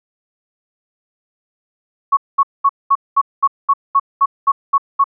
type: tone bursts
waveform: sine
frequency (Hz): 1108.7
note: C#6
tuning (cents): 0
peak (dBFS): -8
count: 12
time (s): 2.12-5.042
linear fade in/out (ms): 10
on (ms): 51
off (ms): 210
effects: none